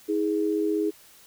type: tone pair together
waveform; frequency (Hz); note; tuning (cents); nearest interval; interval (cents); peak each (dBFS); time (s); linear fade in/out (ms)
sine; 319.5 / 415.3; D#4 / G#4; +46 / 0; perfect fourth; 454; -25; 0.08-0.91; 20
effects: white hiss -53 dBFS RMS until 1.26 s